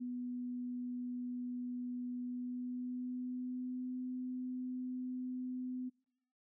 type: tone with pitch glide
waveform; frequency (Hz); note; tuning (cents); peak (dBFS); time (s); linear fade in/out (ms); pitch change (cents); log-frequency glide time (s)
sine; 246.9 to 253.1; B3 to B3; 0 to +43; -38; 0-5.9; 20; +43; 2.21-3.96
effects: noise-tail reverb RT60 0.9 s tail -26 dB re dry